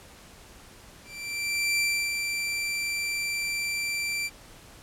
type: tone with ADSR envelope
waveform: sawtooth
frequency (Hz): 2348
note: D7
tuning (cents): -1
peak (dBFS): -19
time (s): 1.04-4.3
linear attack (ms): 750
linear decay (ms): 320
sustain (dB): -5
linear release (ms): 42
effects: pink hiss -50 dBFS RMS until 4.82 s + low-pass 12000 Hz 12 dB/octave